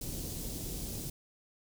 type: band-stop noise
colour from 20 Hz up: pink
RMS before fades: -39 dBFS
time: 0.01-1.1 s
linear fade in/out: 5 ms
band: 370 to 5500 Hz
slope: 12 dB/octave
effects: none